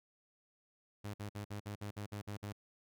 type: tone bursts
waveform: sawtooth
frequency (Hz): 103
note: G#2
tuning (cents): -14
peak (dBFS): -37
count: 10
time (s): 1.04-2.526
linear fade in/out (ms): 10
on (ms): 100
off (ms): 54
effects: none